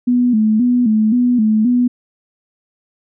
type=tone with vibrato; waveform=sine; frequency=230.6 Hz; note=A#3; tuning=19 cents flat; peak=-10 dBFS; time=0.07-1.88 s; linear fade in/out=10 ms; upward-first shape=square; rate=1.9 Hz; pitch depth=110 cents each way; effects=none